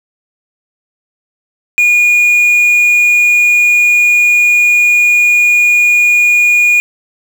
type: tone with quantisation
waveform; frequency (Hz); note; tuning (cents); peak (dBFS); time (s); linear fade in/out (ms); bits
triangle; 2440; D#7; -34; -4; 1.78-6.8; 0; 5
effects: none